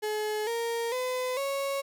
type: tone with pitch steps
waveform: 35% pulse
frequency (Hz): 426 / 464.6 / 506.6 / 552.5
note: G#4 / A#4 / B4 / C#5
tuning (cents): +44 / -6 / +44 / -6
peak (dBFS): -27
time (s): 0.02-1.82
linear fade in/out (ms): 20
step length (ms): 450
effects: none